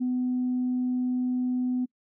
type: tone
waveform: sine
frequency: 251 Hz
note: B3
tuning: 28 cents sharp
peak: -23 dBFS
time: 0-1.86 s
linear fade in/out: 20 ms
effects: noise-tail reverb RT60 0.1 s tail -25 dB re dry + tanh soft clip ceiling -20 dBFS